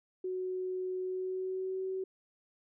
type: tone with pitch glide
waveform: sine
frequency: 370 to 378.2 Hz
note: F#4 to F#4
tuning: 0 to +38 cents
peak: -33 dBFS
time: 0.24-2.04 s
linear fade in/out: 5 ms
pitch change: +38 cents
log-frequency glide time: 1.01-1.83 s
effects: none